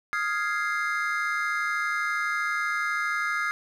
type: chord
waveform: triangle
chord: F minor seventh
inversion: third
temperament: equal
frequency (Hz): 1244.5 / 1396.9 / 1661.2 / 2093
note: Eb6 / F6 / Ab6 / C7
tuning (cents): 0 / 0 / 0 / 0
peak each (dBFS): -29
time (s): 0.13-3.51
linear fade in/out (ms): 0
effects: none